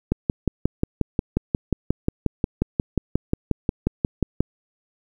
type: click train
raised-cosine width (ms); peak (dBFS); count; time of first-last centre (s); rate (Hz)
3; -6; 25; 0.12-4.406; 5.6
effects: 8-bit